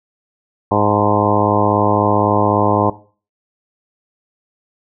harmonic tone with a mistuned harmonic, 103.83 Hz, G#2, in tune, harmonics 1 / 2 / 3 / 4 / 5 / 6 / 7 / 8 / 9 / 10, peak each -21 / -21 / -21 / -21 / -21 / -21 / -21 / -21 / -21 / -21 dBFS, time 0.71-2.9 s, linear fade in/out 5 ms, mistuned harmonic 8, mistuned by +54 cents, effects noise-tail reverb RT60 0.4 s tail -17 dB re dry

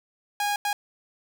sawtooth tone bursts at uneven times, 821 Hz, G#5, 20 cents flat, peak -20 dBFS, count 2, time 0.4-0.56 / 0.65-0.73 s, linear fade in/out 2 ms, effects none

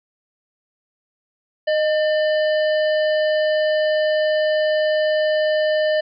harmonic tone with a mistuned harmonic, 598 Hz, D5, 31 cents sharp, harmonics 1 / 3 / 5 / 7 / 8, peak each -16 / -26 / -31 / -39 / -38 dBFS, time 1.67-6.01 s, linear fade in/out 10 ms, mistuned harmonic 1, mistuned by +55 cents, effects none

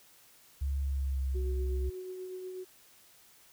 sine tone with pitch glide, 69.3 to 65.41 Hz, C#2 to C2, 0 to 0 cents, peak -29 dBFS, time 0.61-1.9 s, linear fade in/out 10 ms, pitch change -100 cents, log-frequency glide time 0.8-1.44 s
sine tone with tremolo, 370 Hz, F#4, in tune, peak -37 dBFS, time 1.34-2.65 s, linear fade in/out 20 ms, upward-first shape triangle, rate 8.2 Hz, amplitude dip 35%
effects white hiss -60 dBFS RMS until 3.52 s

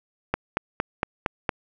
click train, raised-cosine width 0.5 ms, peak -7 dBFS, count 6, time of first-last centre 0.34-1.492 s, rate 4.34 Hz, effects none

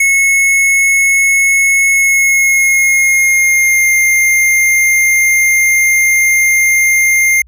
square tone with pitch glide, 2189 to 2111 Hz, C#7 to C7, -22 to +15 cents, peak -8 dBFS, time 0-7.42 s, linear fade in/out 5 ms, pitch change -63 cents, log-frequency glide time 1.9-3.92 s, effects added 60 Hz sine -39 dBFS peak until 7.47 s

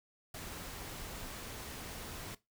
pink noise, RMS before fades -45 dBFS, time 0.34-2.35 s, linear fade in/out 5 ms, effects noise-tail reverb RT60 0.2 s tail -18 dB re dry

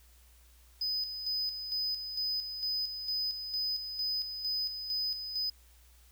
triangle tone with tremolo, 5010 Hz, D#8, 11 cents sharp, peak -29 dBFS, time 0.81-5.5 s, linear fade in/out 5 ms, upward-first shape square, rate 2.2 Hz, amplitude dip 55%, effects added 60 Hz sine -58 dBFS peak until 6.11 s + white hiss -64 dBFS RMS until 6.11 s

